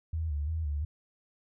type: tone with vibrato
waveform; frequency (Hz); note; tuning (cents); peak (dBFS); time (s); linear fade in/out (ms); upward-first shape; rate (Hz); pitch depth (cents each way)
sine; 76.7; D#2; -24; -29; 0.13-0.85; 5; square; 2.9; 86
effects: none